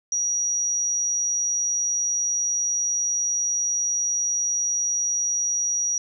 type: tone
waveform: sine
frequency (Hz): 5770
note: F#8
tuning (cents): -44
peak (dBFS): -21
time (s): 0.12-5.98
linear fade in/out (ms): 2
effects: none